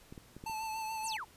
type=clicks; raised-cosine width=3 ms; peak=-33 / -34 / -34 / -32 / -39 dBFS; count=5; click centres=0.125 / 0.178 / 0.366 / 0.439 / 0.497 s
type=tone with vibrato; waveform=square; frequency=880 Hz; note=A5; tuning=in tune; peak=-37 dBFS; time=0.46-1.17 s; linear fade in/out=5 ms; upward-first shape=sine; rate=6.9 Hz; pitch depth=28 cents each way
type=exponential sweep; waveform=sine; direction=down; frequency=11870 to 784 Hz; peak=-38 dBFS; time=1.03-1.25 s; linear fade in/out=20 ms
effects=pink hiss -60 dBFS RMS until 1.36 s + resampled to 32000 Hz